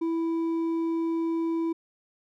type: tone with hard clipping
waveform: sine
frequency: 329.9 Hz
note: E4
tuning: 1 cent sharp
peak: -26 dBFS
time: 0.01-1.73 s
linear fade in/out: 10 ms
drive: 4 dB
effects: none